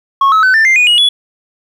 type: tone with pitch steps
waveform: sine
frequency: 1097 / 1289.6 / 1516 / 1782.1 / 2095 / 2463 / 2895 / 3403 Hz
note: C#6 / E6 / F#6 / A6 / C7 / D#7 / F#7 / G#7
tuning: -18 / -38 / +42 / +22 / +2 / -18 / -38 / +41 cents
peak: -3 dBFS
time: 0.21-1.09 s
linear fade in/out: 5 ms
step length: 110 ms
effects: tanh soft clip ceiling -5 dBFS + 7-bit

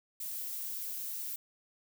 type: noise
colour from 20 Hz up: violet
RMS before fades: -39 dBFS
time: 0.2-1.36 s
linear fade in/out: 5 ms
effects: none

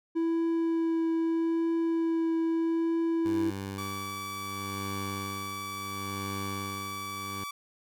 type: tone with vibrato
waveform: triangle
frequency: 329.6 Hz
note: E4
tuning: in tune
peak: -23 dBFS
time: 0.15-3.51 s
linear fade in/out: 20 ms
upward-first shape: triangle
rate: 0.79 Hz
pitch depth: 11 cents each way
type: tone with tremolo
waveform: 15% pulse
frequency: 98 Hz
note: G2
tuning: in tune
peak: -28 dBFS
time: 3.25-7.44 s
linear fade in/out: 5 ms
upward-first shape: sine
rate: 0.72 Hz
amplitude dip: 65%
type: tone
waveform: sawtooth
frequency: 1151 Hz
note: D6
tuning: 35 cents flat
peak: -32 dBFS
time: 3.78-7.51 s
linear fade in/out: 5 ms
effects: none

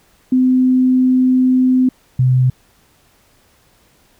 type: tone pair in turn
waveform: sine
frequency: 255.9 / 127.95 Hz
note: C4 / C3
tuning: -38 / -38 cents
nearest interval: octave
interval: 1200 cents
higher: first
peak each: -9 dBFS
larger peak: neither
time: 0.32-1.89 / 2.19-2.5 s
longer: first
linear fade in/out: 5 ms
effects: pink hiss -54 dBFS RMS until 4.19 s

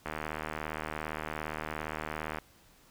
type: click train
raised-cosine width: 0.5 ms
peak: -20 dBFS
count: 181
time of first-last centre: 0.06-2.386 s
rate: 77.4 Hz
effects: pink hiss -61 dBFS RMS until 2.9 s

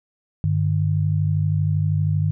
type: tone pair together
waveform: sine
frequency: 98.71 / 151.4 Hz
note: G2 / D#3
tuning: +13 / -47 cents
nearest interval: perfect fifth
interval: 740 cents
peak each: -20 dBFS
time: 0.44-2.31 s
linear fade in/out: 0 ms
effects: none

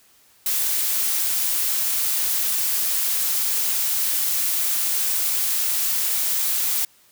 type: noise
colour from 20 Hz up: blue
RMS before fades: -22 dBFS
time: 0.46-6.85 s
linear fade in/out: 2 ms
effects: white hiss -56 dBFS RMS until 7.11 s

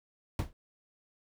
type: noise with exponential decay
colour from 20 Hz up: brown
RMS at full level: -24 dBFS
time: 0.39-0.53 s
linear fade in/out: 1 ms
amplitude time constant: 29 ms
effects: none

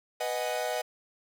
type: chord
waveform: 45% pulse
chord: G# minor seventh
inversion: first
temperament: equal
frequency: 493.9 / 622.3 / 740 / 830.6 Hz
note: B4 / D#5 / F#5 / G#5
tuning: 0 / 0 / 0 / 0 cents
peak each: -35 / -33 / -35 / -39 dBFS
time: 0.2-0.82 s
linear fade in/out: 10 ms
effects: none

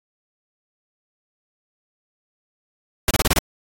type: noise bursts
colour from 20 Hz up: pink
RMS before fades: -17 dBFS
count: 6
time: 3.08-3.388 s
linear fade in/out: 2 ms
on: 28 ms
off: 28 ms
effects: AAC 64 kbps

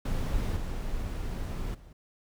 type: noise with level steps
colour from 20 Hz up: brown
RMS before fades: -29 / -33 / -49 dBFS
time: 0.05-1.93 s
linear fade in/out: 5 ms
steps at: 0.56 / 1.74 s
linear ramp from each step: 10 ms
effects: none

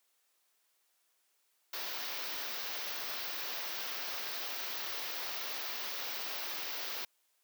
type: band-stop noise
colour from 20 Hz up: white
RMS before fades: -39 dBFS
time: 1.73-7.05 s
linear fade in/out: 5 ms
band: 5800 to 15000 Hz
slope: 48 dB/octave
effects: white hiss -75 dBFS RMS until 7.43 s + high-pass 400 Hz 12 dB/octave

